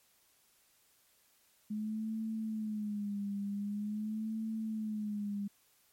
sine tone with vibrato, 210.8 Hz, G#3, 26 cents sharp, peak -34 dBFS, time 1.7-5.48 s, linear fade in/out 10 ms, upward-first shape sine, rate 0.45 Hz, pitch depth 84 cents each way, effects white hiss -69 dBFS RMS until 5.92 s + MP3 64 kbps

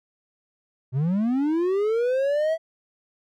triangle linear sweep, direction up, 120.9 to 659.3 Hz, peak -18 dBFS, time 0.92-2.58 s, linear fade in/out 50 ms, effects none

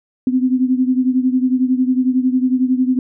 sine beating tone pair, 253.2 / 264.2 Hz, B3 / C4, +43 / +17 cents, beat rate 11 Hz, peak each -14 / -18 dBFS, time 0.27-2.99 s, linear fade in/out 2 ms, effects none

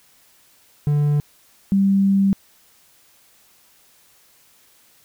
triangle / sine tone pair in turn, 146.83 / 195.99 Hz, D3 / G3, 0 / 0 cents, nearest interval perfect fourth, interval 500 cents, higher second, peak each -13 / -13 dBFS, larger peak neither, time 0.87-1.2 / 1.72-2.33 s, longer second, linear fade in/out 0 ms, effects white hiss -55 dBFS RMS until 5.04 s

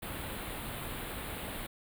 pink band-stop noise, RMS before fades -40 dBFS, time 0.02-1.67 s, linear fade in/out 10 ms, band 4000 to 8600 Hz, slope 48 dB/octave, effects none

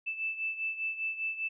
sine beating tone pair, 2637 / 2642 Hz, E7 / E7, 0 / +3 cents, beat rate 5 Hz, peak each -33 / -38 dBFS, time 0.06-1.49 s, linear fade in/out 20 ms, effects none

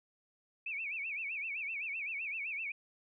sine tone with vibrato, 2442 Hz, D#7, 33 cents flat, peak -36 dBFS, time 0.66-2.72 s, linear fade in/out 5 ms, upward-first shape sine, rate 7.8 Hz, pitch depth 180 cents each way, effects none

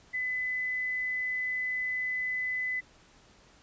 sine tone, 2009 Hz, B6, 29 cents sharp, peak -29 dBFS, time 0.13-2.81 s, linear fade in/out 20 ms, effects pink hiss -59 dBFS RMS until 3.62 s + resampled to 16000 Hz

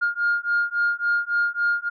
sine beating tone pair, 1413 / 1416.6 Hz, F6 / F6, +20 / +24 cents, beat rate 3.6 Hz, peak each -22 dBFS, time 0.01-1.9 s, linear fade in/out 20 ms, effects tanh soft clip ceiling -14 dBFS

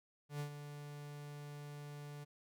45% pulse tone with ADSR envelope, 146 Hz, D3, 10 cents flat, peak -38 dBFS, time 0.29-2.25 s, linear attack 110 ms, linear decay 93 ms, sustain -9 dB, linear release 19 ms, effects none

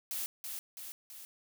blue noise with echo, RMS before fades -37 dBFS, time 0.11-0.26 s, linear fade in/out 0 ms, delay 330 ms, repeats 3, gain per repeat -4 dB, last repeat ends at 1.25 s, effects none

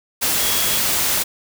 sine tone in noise, 3322 Hz, G#7, in tune, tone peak -27 dBFS, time 0.39-0.8 s, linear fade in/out 20 ms, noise white, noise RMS -19 dBFS, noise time 0.21-1.24 s, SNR -11 dB, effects none

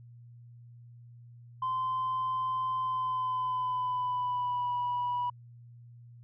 sine tone with pitch glide, 1033 to 978.4 Hz, C6 to B5, -22 to -16 cents, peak -27 dBFS, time 1.62-5.3 s, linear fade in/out 5 ms, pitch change -94 cents, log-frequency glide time 2.79-4.74 s, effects tanh soft clip ceiling -26 dBFS + added 119 Hz sine -49 dBFS peak until 6.23 s

